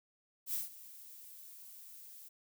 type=noise with ADSR envelope; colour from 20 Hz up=violet; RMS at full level=-35 dBFS; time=0.46-2.29 s; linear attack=79 ms; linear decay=150 ms; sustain=-18 dB; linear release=13 ms; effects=none